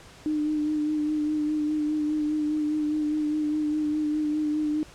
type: tone with vibrato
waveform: sine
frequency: 302.9 Hz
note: D#4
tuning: 46 cents flat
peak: -23 dBFS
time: 0.26-4.83 s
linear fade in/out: 0 ms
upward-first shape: sine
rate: 4.9 Hz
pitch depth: 24 cents each way
effects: pink hiss -49 dBFS RMS until 4.94 s + low-pass 8000 Hz 12 dB/octave